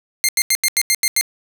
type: tone bursts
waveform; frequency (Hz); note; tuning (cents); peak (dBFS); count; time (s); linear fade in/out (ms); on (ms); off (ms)
10% pulse; 2107; C7; +12; -4; 8; 0.24-1.211; 0; 47; 85
effects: none